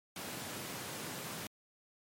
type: high-pass noise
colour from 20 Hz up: pink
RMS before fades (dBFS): -43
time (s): 0.16-1.47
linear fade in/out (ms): 2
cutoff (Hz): 110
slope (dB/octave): 24
effects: MP3 64 kbps